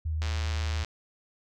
sine tone with vibrato, 78.7 Hz, D#2, 20 cents sharp, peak -27 dBFS, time 0.05-0.84 s, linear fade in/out 10 ms, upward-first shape sine, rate 7.4 Hz, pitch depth 18 cents each way
click train, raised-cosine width 0.2 ms, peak -19 dBFS, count 70, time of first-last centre 0.22-0.847 s, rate 110 Hz
effects none

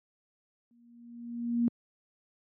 sine tone with exponential growth, 236.6 Hz, A#3, 26 cents sharp, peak -21 dBFS, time 0.71-1.68 s, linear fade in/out 0 ms, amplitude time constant 210 ms, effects high-pass 150 Hz 12 dB/octave

